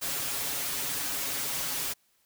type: noise with comb filter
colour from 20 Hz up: white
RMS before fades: -32 dBFS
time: 0.01-1.94 s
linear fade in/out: 20 ms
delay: 7.2 ms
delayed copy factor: +0.9
effects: white hiss -69 dBFS RMS until 2.25 s